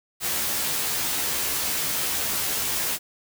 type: noise with comb filter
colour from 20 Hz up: white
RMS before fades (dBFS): -26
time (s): 0.2-2.99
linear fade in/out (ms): 50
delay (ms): 14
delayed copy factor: +0.9
effects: none